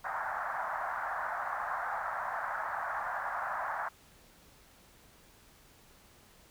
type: band-pass noise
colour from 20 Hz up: pink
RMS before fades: -36 dBFS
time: 0.04-3.89 s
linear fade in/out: 10 ms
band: 680 to 1700 Hz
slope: 48 dB/octave
effects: pink hiss -60 dBFS RMS until 6.5 s